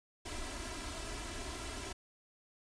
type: noise with comb filter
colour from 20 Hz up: pink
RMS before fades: -42 dBFS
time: 0.25-1.93 s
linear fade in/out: 10 ms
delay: 3 ms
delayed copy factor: +0.8
effects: resampled to 22050 Hz